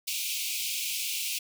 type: high-pass noise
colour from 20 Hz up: pink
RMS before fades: -32 dBFS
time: 0.07-1.39 s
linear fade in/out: 10 ms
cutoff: 2300 Hz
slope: 96 dB/octave
effects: none